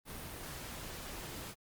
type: noise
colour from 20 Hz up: pink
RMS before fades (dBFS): -45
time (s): 0.05-1.55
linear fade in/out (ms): 50
effects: Opus 32 kbps